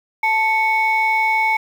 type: tone pair together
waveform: sine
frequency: 879.8 / 2217 Hz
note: A5 / C#7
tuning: 0 / 0 cents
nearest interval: octave + major third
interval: 1600 cents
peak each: -16 dBFS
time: 0.23-1.57 s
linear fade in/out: 5 ms
effects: tanh soft clip ceiling -9 dBFS + 7-bit